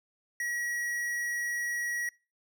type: tone with tanh clipping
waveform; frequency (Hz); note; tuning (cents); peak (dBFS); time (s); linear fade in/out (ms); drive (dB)
sine; 1914; A#6; +45; -32; 0.4-2.09; 2; 17
effects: noise-tail reverb RT60 0.3 s tail -24 dB re dry